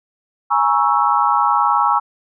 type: chord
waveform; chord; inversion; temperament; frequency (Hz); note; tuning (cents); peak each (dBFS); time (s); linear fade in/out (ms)
sine; A# half-diminished seventh; third; equal with one note detuned; 830.6 / 949.7 / 1108.7 / 1318.5; G#5 / A#5 / C#6 / E6; 0 / +32 / 0 / 0; -18; 0.5-2; 20
effects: none